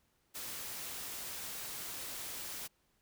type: noise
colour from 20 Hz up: white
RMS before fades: -43 dBFS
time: 0.34-2.68 s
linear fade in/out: 20 ms
effects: pink hiss -75 dBFS RMS until 3.01 s